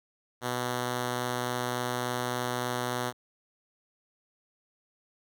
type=tone; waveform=5% pulse; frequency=123.47 Hz; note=B2; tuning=in tune; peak=-18 dBFS; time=0.41-3.13 s; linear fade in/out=50 ms; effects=none